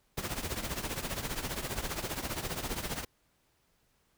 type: noise with tremolo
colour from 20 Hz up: pink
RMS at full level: -33 dBFS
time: 0.17-3.05 s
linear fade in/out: 10 ms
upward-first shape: triangle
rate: 15 Hz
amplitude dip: 80%
effects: pink hiss -72 dBFS RMS until 4.17 s